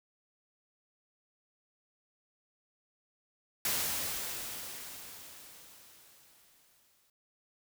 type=noise with exponential decay; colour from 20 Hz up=white; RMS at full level=-31 dBFS; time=3.65-7.1 s; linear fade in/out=2 ms; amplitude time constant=750 ms; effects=none